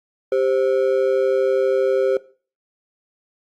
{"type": "ring-modulated tone", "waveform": "triangle", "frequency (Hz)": 460, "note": "A#4", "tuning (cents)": -23, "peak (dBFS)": -11, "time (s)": [0.32, 2.17], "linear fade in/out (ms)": 2, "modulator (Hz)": 66.2, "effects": ["noise-tail reverb RT60 0.4 s tail -19 dB re dry", "Opus 48 kbps"]}